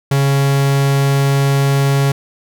45% pulse tone, 138.59 Hz, C#3, in tune, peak -11 dBFS, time 0.11-2.12 s, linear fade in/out 5 ms, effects none

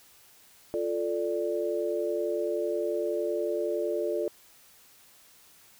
sine chord, D minor, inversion first, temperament equal, 349.2 / 440 / 587.3 Hz, F4 / A4 / D5, 0 / 0 / 0 cents, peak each -31 dBFS, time 0.74-4.28 s, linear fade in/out 0 ms, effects white hiss -57 dBFS RMS until 5.79 s

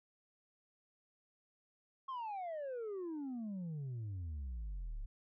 sine exponential sweep, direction down, 1092 to 32.7 Hz, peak -37 dBFS, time 2.08-5.06 s, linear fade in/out 10 ms, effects tanh soft clip ceiling -39 dBFS

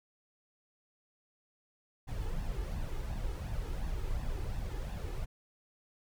brown noise with flanger, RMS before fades -36 dBFS, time 2.07-5.26 s, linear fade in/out 20 ms, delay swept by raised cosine 1.1 to 2.4 ms, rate 2.8 Hz, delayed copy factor +0.6, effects none

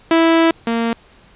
sawtooth tone pair in turn, 329 / 230.8 Hz, E4 / A#3, -3 / -17 cents, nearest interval tritone, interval 614 cents, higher first, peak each -6 / -12 dBFS, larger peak first, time 0.11-0.51 / 0.67-0.93 s, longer first, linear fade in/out 2 ms, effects pink hiss -48 dBFS RMS until 1.35 s + resampled to 8000 Hz

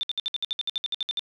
sine tone bursts, 3571 Hz, A7, 25 cents sharp, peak -24 dBFS, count 15, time 0.01-1.194 s, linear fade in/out 0 ms, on 22 ms, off 61 ms, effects none

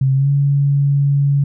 sine tone with pitch glide, 133.7 to 141.08 Hz, C3 to C#3, +38 to +31 cents, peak -11 dBFS, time 0.01-1.44 s, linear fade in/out 5 ms, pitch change +93 cents, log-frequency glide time 0.14-0.29 s, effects none

